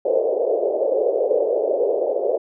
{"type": "band-pass noise", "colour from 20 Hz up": "pink", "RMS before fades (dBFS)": -20, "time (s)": [0.05, 2.38], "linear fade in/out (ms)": 5, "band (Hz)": [420, 600], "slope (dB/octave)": 48, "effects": []}